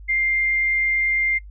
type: tone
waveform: sine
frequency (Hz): 2103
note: C7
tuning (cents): +8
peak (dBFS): -18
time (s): 0.08-1.39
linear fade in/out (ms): 20
effects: noise-tail reverb RT60 0.1 s tail -21 dB re dry + added 50 Hz sine -37 dBFS peak until 1.5 s